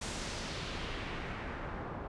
pink noise with low-pass filter sweep, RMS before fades -40 dBFS, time 0.01-2.08 s, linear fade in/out 10 ms, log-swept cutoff 8200 to 1000 Hz, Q 1.2, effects resampled to 24000 Hz

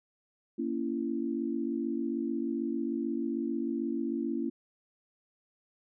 sine chord, A# diminished, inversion none, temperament just, 233.1 / 279.7 / 335.6 Hz, A#3 / C#4 / E4, 0 / +16 / +31 cents, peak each -34 dBFS, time 0.58-4.5 s, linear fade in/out 10 ms, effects none

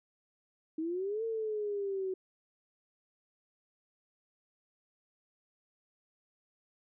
sine exponential two-way sweep, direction up then down, 311.1 to 455.9 to 372.4 Hz, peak -32 dBFS, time 0.78-2.14 s, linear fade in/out 5 ms, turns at 1.24 s, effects none

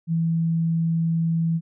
sine tone, 164.81 Hz, E3, in tune, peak -19 dBFS, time 0.07-1.61 s, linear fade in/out 50 ms, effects none

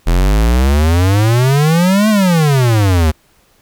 square exponential two-way sweep, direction up then down, 41 to 220 to 74.9 Hz, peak -9 dBFS, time 0.06-3.12 s, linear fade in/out 20 ms, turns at 2.09 s, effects pink hiss -53 dBFS RMS until 3.61 s

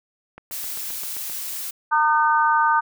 click train, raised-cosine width 0.5 ms, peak -24 dBFS, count 8, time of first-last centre 0.38-1.297 s, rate 7.63 Hz
blue noise, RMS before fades -30 dBFS, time 0.51-1.71 s, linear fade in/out 10 ms
harmonic tone, 304.5 Hz, D#4, 37 cents flat, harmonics 3 / 4 / 5, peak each -18 / -20 / -22 dBFS, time 1.91-2.81 s, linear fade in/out 20 ms
effects none

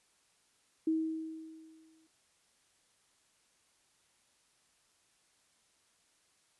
sine tone with exponential decay, 319.6 Hz, D#4, 47 cents sharp, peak -26 dBFS, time 0.87-2.07 s, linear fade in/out 5 ms, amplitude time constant 260 ms, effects white hiss -71 dBFS RMS until 6.59 s + resampled to 24000 Hz

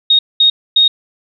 sine tone bursts at uneven times, 3729 Hz, A#7, in tune, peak -6 dBFS, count 3, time 0.1-0.19 / 0.4-0.5 / 0.76-0.88 s, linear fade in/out 5 ms, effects none

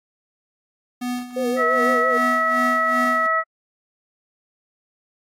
square tone with tremolo, 246.9 Hz, B3, in tune, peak -23 dBFS, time 1.01-3.27 s, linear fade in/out 10 ms, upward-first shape sine, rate 2.6 Hz, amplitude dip 80%
sine tone with vibrato, 497 Hz, B4, 11 cents sharp, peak -21 dBFS, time 1.36-2.18 s, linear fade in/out 10 ms, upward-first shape sine, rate 5.9 Hz, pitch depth 81 cents each way
harmonic tone, 647 Hz, E5, 32 cents flat, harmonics 1 / 2 / 3, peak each -25 / -19 / -22 dBFS, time 1.56-3.44 s, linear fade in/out 50 ms
effects AAC 48 kbps

